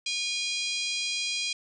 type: harmonic tone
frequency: 813 Hz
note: G#5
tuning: 37 cents flat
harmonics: 3 / 4 / 5 / 6 / 7 / 8 / 9 / 10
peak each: -33 / -34 / -35 / -35 / -40 / -41 / -44 / -42 dBFS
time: 0.06-1.53 s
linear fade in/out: 5 ms
effects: none